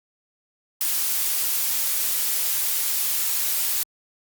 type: noise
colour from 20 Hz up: blue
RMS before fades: -23 dBFS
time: 0.81-3.83 s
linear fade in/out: 0 ms
effects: Opus 48 kbps